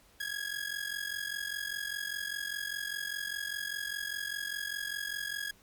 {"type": "ring-modulated tone", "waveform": "sawtooth", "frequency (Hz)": 1658, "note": "G#6", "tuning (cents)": -3, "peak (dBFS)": -28, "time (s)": [0.2, 5.51], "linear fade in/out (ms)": 0, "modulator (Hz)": 22.5, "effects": ["pink hiss -62 dBFS RMS until 5.62 s", "MP3 96 kbps"]}